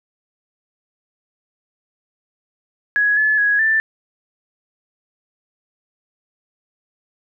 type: tone with pitch steps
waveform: sine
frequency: 1672 / 1722 / 1666 / 1771 Hz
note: G#6 / A6 / G#6 / A6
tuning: +11 / -38 / +5 / +11 cents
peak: -13 dBFS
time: 2.96-3.8 s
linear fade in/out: 0 ms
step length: 210 ms
effects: none